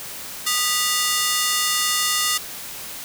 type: ring-modulated tone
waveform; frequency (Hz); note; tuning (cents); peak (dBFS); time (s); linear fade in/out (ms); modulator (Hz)
10% pulse; 1600; G6; +35; -7; 0.46-2.38; 10; 366
effects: white hiss -34 dBFS RMS until 3.04 s